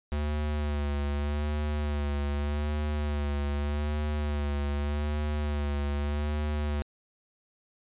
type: tone with vibrato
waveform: square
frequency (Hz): 73.42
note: D2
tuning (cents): 0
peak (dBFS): -28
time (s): 0.12-6.82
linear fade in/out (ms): 0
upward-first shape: sine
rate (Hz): 0.83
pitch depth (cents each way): 38
effects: resampled to 8000 Hz